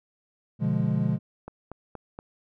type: chord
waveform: triangle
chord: B diminished seventh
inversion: none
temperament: equal with one note detuned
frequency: 123.47 / 146.83 / 174.61 / 208.4 Hz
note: B2 / D3 / F3 / Ab3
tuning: 0 / 0 / 0 / +6 cents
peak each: -26 dBFS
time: 0.59-1.19 s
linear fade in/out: 50 ms
type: click train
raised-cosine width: 1 ms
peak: -24 dBFS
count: 4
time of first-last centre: 1.48-2.189 s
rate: 4.23 Hz
effects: none

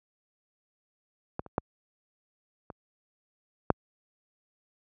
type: clicks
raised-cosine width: 1 ms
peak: -17 / -30 / -11 / -26 / -6 dBFS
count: 5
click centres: 1.394 / 1.463 / 1.581 / 2.702 / 3.703 s
effects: high-pass 60 Hz 12 dB/octave

